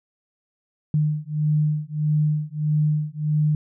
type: beating tone pair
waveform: sine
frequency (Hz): 150.8 / 152.4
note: D3 / D#3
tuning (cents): +46 / -36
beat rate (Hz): 1.6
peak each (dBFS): -22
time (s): 0.94-3.55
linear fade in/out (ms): 2
effects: none